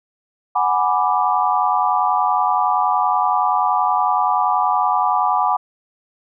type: chord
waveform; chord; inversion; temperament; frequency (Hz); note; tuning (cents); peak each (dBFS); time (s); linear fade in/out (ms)
sine; G# half-diminished seventh; third; equal; 740 / 830.6 / 987.8 / 1174.7; F#5 / G#5 / B5 / D6; 0 / 0 / 0 / 0; -20; 0.55-5.57; 10
effects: none